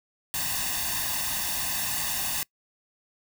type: noise with comb filter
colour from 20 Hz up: white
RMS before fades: -29 dBFS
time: 0.34-2.43 s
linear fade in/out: 0 ms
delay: 1.1 ms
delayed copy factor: +0.85
effects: noise-tail reverb RT60 0.1 s tail -24 dB re dry